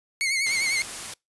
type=tone with vibrato; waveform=sawtooth; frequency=2158 Hz; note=C#7; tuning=47 cents flat; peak=-19 dBFS; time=0.21-0.82 s; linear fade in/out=0 ms; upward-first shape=sine; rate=10 Hz; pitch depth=71 cents each way
type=noise; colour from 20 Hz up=white; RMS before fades=-35 dBFS; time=0.46-1.14 s; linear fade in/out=5 ms
effects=noise-tail reverb RT60 0.2 s tail -26 dB re dry + resampled to 24000 Hz